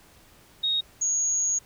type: tone pair in turn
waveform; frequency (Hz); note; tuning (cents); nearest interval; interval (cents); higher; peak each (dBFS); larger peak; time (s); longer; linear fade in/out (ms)
sine; 3748 / 6651; A#7 / G#8; +9 / +2; minor seventh; 993; second; -22; neither; 0.63-0.81 / 1.01-1.59; second; 10
effects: pink hiss -55 dBFS RMS until 1.65 s